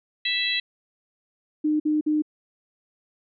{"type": "harmonic tone", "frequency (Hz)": 659.3, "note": "E5", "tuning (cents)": 0, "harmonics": [3, 4, 5, 6], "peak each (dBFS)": [-29, -28, -29, -26], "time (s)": [0.25, 0.6], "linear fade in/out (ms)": 5}
{"type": "tone bursts", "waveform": "sine", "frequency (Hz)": 304.3, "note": "D#4", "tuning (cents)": -38, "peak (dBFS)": -19, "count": 3, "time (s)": [1.64, 2.222], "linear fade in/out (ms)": 10, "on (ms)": 160, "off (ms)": 51}
{"effects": []}